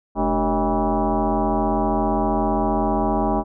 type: tone with frequency modulation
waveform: sine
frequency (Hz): 293.7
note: D4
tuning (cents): 0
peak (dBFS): -17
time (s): 0.15-3.44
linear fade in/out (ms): 50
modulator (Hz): 170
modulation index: 4.1
effects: none